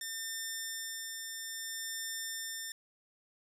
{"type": "tone with tremolo", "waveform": "10% pulse", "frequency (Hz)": 1800, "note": "A6", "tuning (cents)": 39, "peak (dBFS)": -28, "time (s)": [0.01, 2.72], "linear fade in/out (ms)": 2, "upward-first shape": "sine", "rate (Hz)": 0.6, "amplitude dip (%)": 30, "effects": []}